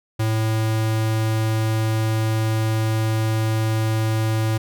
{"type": "tone", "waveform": "square", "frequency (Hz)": 110.4, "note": "A2", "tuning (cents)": 6, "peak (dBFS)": -19, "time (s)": [0.19, 4.58], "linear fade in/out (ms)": 10, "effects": []}